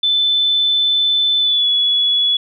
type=tone with pitch glide; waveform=sine; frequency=3518 to 3394 Hz; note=A7 to G#7; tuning=-1 to +37 cents; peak=-12 dBFS; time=0.03-2.37 s; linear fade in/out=5 ms; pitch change=-62 cents; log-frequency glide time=1.4-1.68 s; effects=none